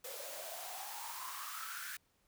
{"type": "noise with high-pass filter sweep", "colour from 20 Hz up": "white", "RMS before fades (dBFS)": -45, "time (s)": [0.04, 1.97], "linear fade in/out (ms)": 5, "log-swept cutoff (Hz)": [490, 1600], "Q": 8, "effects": ["pink hiss -75 dBFS RMS until 2.27 s"]}